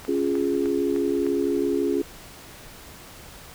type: click train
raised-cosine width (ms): 0.5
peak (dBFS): -23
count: 5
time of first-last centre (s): 0.05-1.266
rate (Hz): 3.29
type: chord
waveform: sine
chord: Db major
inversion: none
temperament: equal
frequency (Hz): 277.2 / 349.2 / 415.3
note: Db4 / F4 / Ab4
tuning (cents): 0 / 0 / 0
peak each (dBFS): -25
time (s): 0.08-2.02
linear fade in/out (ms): 5
effects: pink hiss -44 dBFS RMS until 3.54 s